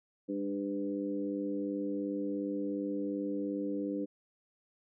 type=harmonic tone with a mistuned harmonic; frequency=100 Hz; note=G2; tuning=35 cents sharp; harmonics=2 / 3 / 4 / 5; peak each=-40 / -34 / -42 / -40 dBFS; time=0.28-4.06 s; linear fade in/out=20 ms; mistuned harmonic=3; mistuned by=-16 cents; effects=none